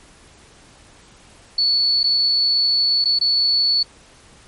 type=tone with dropouts; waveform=sine; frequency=4435 Hz; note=C#8; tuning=in tune; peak=-14 dBFS; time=1.58-3.83 s; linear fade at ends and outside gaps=5 ms; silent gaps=2.032-2.04 / 3.043-3.054 / 3.189-3.211 s; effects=pink hiss -48 dBFS RMS until 4.47 s + MP3 48 kbps